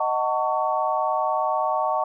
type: chord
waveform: sine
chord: D# half-diminished seventh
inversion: none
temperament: just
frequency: 622.3 / 746.7 / 896 / 1120.1 Hz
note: D#5 / F#5 / A5 / C#6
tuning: 0 / +16 / +31 / +18 cents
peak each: -26 dBFS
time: 0-2.04 s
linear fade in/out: 5 ms
effects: none